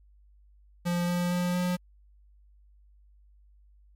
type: tone with pitch steps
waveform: square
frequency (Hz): 174.61 / 176.13 / 177.66 / 179.21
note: F3 / F3 / F3 / F3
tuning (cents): 0 / +15 / +30 / +45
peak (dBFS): -26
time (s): 0.85-1.77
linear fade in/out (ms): 20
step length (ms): 230
effects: added 50 Hz sine -55 dBFS peak until 3.95 s + MP3 64 kbps